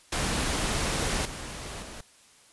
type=noise with level steps; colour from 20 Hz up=pink; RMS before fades=-28 / -38 / -42 dBFS; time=0.12-2.01 s; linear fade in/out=5 ms; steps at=1.25 / 1.82 s; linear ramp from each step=5 ms; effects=white hiss -57 dBFS RMS until 2.52 s + resampled to 24000 Hz